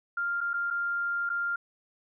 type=tone with dropouts; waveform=sine; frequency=1397 Hz; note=F6; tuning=in tune; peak=-27 dBFS; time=0.17-1.56 s; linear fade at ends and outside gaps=5 ms; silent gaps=0.407-0.411 / 0.534-0.539 / 0.704-0.708 / 1.293-1.299 s; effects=none